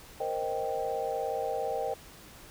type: chord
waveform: sine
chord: C minor seventh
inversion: third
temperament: equal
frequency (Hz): 466.2 / 523.3 / 622.3 / 784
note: Bb4 / C5 / Eb5 / G5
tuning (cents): 0 / 0 / 0 / 0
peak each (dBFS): -35 / -35 / -36 / -34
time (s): 0.2-1.94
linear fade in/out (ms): 5
effects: pink hiss -51 dBFS RMS until 2.5 s